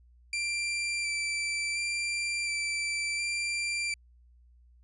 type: tone with vibrato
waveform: sawtooth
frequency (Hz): 2349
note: D7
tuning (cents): 0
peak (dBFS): -26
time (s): 0.33-3.94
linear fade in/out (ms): 2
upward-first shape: square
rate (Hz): 0.7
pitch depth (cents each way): 12
effects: added 60 Hz sine -56 dBFS peak until 4.83 s + resampled to 24000 Hz